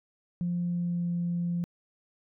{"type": "tone with pitch glide", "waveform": "sine", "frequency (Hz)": [174.8, 173.09], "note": ["F3", "F3"], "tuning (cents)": [2, -15], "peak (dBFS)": -26, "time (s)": [0.41, 1.64], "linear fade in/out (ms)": 0, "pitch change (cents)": -17, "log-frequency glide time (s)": [0.59, 1.11], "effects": ["tanh soft clip ceiling -22 dBFS"]}